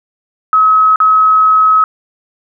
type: tone with dropouts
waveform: sine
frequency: 1280 Hz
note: D#6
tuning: 49 cents sharp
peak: -5 dBFS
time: 0.53-1.84 s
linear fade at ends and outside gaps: 1 ms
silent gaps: 0.959-1.002 s
effects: none